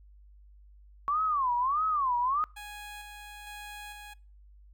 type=tone with vibrato; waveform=sine; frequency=1110 Hz; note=C#6; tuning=2 cents sharp; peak=-25 dBFS; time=1.08-2.44 s; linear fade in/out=0 ms; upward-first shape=sine; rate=1.6 Hz; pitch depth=250 cents each way
type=tone with tremolo; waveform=15% pulse; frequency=830.6 Hz; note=G#5; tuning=in tune; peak=-35 dBFS; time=2.56-4.14 s; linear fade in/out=10 ms; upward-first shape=square; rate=1.1 Hz; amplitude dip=30%
effects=noise-tail reverb RT60 0.4 s tail -25 dB re dry + added 50 Hz sine -52 dBFS peak until 4.73 s